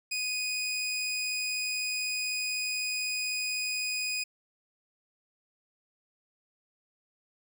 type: tone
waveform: 20% pulse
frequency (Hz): 2489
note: D#7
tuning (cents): 0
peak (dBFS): -25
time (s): 0.11-4.24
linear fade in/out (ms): 10
effects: none